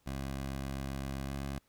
15% pulse tone with pitch glide, 67.7 to 68.88 Hz, C#2 to C#2, -40 to -10 cents, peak -30 dBFS, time 0.06-1.59 s, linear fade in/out 10 ms, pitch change +30 cents, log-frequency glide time 1.25-1.34 s, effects pink hiss -72 dBFS RMS until 1.68 s

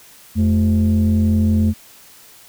sine tone pair together, 87.31 / 216.5 Hz, F2 / A3, 0 / -28 cents, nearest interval octave + major third, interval 1572 cents, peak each -13 dBFS, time 0.35-1.74 s, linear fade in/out 50 ms, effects tanh soft clip ceiling -9 dBFS + white hiss -45 dBFS RMS until 2.48 s

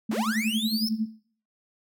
sine tone with tremolo, 219.8 Hz, A3, 2 cents flat, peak -22 dBFS, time 0.09-1.06 s, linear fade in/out 5 ms, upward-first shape sine, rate 11 Hz, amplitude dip 95%
45% pulse linear sweep, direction up, 166.9 to 5380 Hz, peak -28 dBFS, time 0.11-0.89 s, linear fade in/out 5 ms
effects noise-tail reverb RT60 0.5 s tail -17 dB re dry

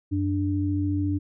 sine tone pair together, 93.23 / 293.7 Hz, F#2 / D4, +14 / 0 cents, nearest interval octave + minor sixth, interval 1986 cents, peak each -25 dBFS, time 0.11-1.19 s, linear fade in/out 20 ms, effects none

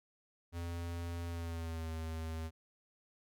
square tone with pitch glide, 85.4 to 80.61 Hz, F2 to E2, -38 to -38 cents, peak -39 dBFS, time 0.52-2.51 s, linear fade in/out 50 ms, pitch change -100 cents, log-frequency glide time 1.27-1.9 s, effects none

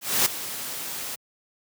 white noise with ADSR envelope, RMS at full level -19 dBFS, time 0.01-1.16 s, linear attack 250 ms, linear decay 5 ms, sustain -14 dB, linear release 16 ms, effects high-pass 100 Hz 12 dB/octave

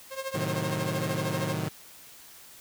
sawtooth tone with tremolo, 535 Hz, C5, 38 cents sharp, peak -25 dBFS, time 0.1-1.57 s, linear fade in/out 50 ms, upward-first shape triangle, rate 13 Hz, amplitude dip 90%
sawtooth chord, A diminished seventh, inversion none, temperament equal with one note detuned, 110 / 130.81 / 155.56 / 186.39 Hz, A2 / C3 / Eb3 / Gb3, 0 / 0 / 0 / +13 cents, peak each -31 / -33 / -28 / -32 dBFS, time 0.34-1.69 s, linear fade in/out 10 ms
effects white hiss -50 dBFS RMS until 2.6 s

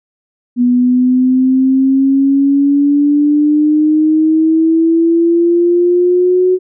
sine exponential sweep, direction up, 243.8 to 370 Hz, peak -7 dBFS, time 0.56-6.59 s, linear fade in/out 50 ms, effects none

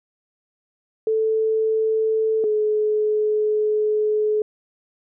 sine tone pair in turn, 440 / 426.2 Hz, A4 / G#4, 0 / +45 cents, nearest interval minor second, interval 55 cents, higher first, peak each -17 dBFS, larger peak neither, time 1.07-2.44 / 2.44-4.42 s, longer second, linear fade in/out 2 ms, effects none

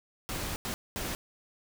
pink noise bursts at uneven times, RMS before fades -35 dBFS, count 3, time 0.29-0.56 / 0.65-0.74 / 0.96-1.15 s, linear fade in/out 0 ms, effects none

